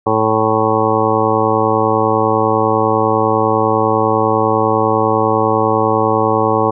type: harmonic tone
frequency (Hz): 110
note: A2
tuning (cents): 0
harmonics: 1 / 2 / 3 / 4 / 5 / 7 / 8 / 9 / 10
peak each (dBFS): -22 / -23 / -20 / -17 / -19 / -19 / -21 / -21 / -19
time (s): 0.06-6.71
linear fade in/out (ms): 10
effects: none